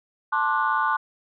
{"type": "chord", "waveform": "sine", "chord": "D dominant seventh", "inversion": "second", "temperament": "just", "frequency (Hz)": [881, 1057.2, 1174.7, 1468.3], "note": ["A5", "C6", "D6", "F#6"], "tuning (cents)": [2, 18, 0, -14], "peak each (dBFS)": -25, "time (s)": [0.32, 0.97], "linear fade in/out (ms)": 10, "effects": ["tanh soft clip ceiling -11 dBFS"]}